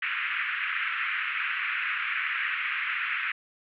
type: band-pass noise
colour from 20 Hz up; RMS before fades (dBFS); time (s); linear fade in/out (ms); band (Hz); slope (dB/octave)
white; -30; 0.02-3.32; 5; 1300 to 2600; 48
effects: none